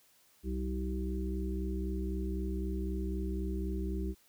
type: harmonic tone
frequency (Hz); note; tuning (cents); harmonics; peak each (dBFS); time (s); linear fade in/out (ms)
63.9; C2; -40; 1 / 3 / 5 / 6; -34 / -39 / -41 / -42; 0.43-4.15; 50
effects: white hiss -66 dBFS RMS until 4.28 s